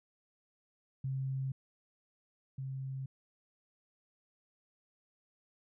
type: tone pair in turn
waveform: sine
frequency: 133.5 / 133.5 Hz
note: C3 / C3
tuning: +35 / +35 cents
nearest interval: unison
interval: 0 cents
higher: neither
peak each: -33 / -37 dBFS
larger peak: first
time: 1.04-1.52 / 2.58-3.06 s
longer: neither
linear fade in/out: 5 ms
effects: none